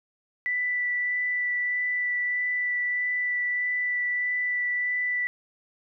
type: tone with vibrato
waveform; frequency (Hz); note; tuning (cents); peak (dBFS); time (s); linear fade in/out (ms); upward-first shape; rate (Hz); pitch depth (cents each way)
sine; 1975.5; B6; 0; -24; 0.46-5.27; 0; sine; 1.6; 8
effects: none